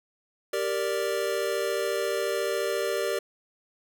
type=chord; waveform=square; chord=G minor; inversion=none; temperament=equal; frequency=392 / 466.2 / 587.3 Hz; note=G4 / Bb4 / D5; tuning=0 / 0 / 0 cents; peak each=-31 dBFS; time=0.53-3.19 s; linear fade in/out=5 ms; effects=none